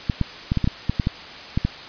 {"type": "clicks", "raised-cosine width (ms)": 5, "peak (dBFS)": -7, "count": 11, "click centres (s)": [0.098, 0.213, 0.519, 0.573, 0.643, 0.675, 0.896, 0.998, 1.071, 1.575, 1.65], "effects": ["white hiss -37 dBFS RMS until 1.88 s", "resampled to 11025 Hz"]}